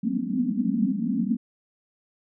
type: band-pass noise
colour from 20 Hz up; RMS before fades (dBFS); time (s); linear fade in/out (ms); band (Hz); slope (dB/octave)
white; -25; 0.03-1.37; 10; 180 to 270; 96
effects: none